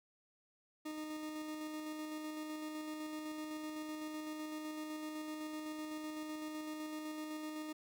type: tone with tremolo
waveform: 40% pulse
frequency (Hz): 307.9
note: D#4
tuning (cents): -18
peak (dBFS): -40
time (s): 0.85-7.73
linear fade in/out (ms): 10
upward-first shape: square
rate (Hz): 7.9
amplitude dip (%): 25
effects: none